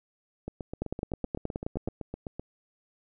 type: two click trains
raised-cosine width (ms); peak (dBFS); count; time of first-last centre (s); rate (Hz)
2; -17 / -22; 11 / 16; 0.82-1.876 / 0.48-2.396; 9.47 / 7.83
effects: none